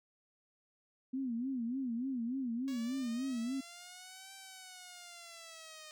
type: tone with vibrato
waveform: sine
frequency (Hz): 248.9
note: B3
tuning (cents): +14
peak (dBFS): -34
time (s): 1.13-3.61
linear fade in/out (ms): 10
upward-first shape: sine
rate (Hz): 3.4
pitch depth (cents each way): 150
type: linear two-way sweep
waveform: 5% pulse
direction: up then down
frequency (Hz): 554.4 to 778 to 614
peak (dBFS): -38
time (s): 2.68-5.91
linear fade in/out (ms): 0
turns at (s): 4.34
effects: none